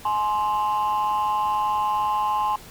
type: tone pair together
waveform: sine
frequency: 843.8 / 1050 Hz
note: G#5 / C6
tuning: +27 / +6 cents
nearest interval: major third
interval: 379 cents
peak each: -21 dBFS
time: 0.05-2.56 s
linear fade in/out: 5 ms
effects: tanh soft clip ceiling -17 dBFS + pink hiss -44 dBFS RMS until 2.7 s